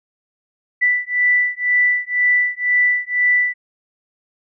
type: beating tone pair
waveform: sine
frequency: 1975.5 / 1977.5 Hz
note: B6 / B6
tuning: 0 / +2 cents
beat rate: 2 Hz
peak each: -17 dBFS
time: 0.81-3.54 s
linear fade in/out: 20 ms
effects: none